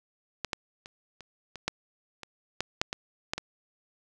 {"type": "clicks", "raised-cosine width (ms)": 0.2, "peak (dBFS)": [-13, -12, -26, -28, -23, -10, -23, -11, -7, -15, -11, -16], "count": 12, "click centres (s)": [0.447, 0.532, 0.859, 1.207, 1.557, 1.68, 2.233, 2.606, 2.815, 2.929, 3.335, 3.38], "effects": []}